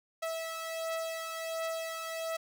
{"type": "beating tone pair", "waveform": "sawtooth", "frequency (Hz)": [652, 653.4], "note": ["E5", "E5"], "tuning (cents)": [-19, -15], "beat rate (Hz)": 1.4, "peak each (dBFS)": [-32, -37], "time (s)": [0.22, 2.37], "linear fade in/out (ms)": 10, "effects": []}